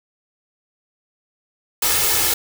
white noise with comb filter, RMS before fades -18 dBFS, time 1.82-2.34 s, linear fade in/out 5 ms, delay 2.3 ms, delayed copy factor +0.6, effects none

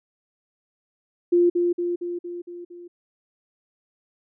sine tone with echo, 349.2 Hz, F4, in tune, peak -14 dBFS, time 1.32-1.5 s, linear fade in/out 10 ms, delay 230 ms, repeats 6, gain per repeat -4 dB, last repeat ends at 2.88 s, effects none

